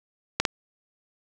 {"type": "clicks", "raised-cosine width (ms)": 0.2, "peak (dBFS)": -4, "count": 2, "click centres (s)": [0.4, 0.452], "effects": []}